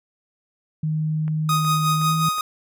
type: tone with pitch glide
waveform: sine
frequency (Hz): 155.56 to 160.3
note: D#3 to E3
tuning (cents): 0 to -48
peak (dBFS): -20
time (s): 0.83-2.29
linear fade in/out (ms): 5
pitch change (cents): +52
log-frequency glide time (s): 1.96-2.16
type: click train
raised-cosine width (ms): 0.5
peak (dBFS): -26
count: 4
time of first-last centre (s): 1.28-2.383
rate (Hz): 2.72
type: tone with tremolo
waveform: 45% pulse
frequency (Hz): 1247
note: D#6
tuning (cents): +3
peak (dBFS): -18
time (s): 1.49-2.41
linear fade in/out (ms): 2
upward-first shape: sine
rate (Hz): 5.5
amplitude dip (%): 50
effects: none